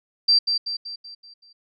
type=tone with echo; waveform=sine; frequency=4699 Hz; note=D8; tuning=in tune; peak=-13 dBFS; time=0.28-0.39 s; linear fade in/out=10 ms; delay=190 ms; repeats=6; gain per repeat=-6 dB; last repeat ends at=1.53 s; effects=none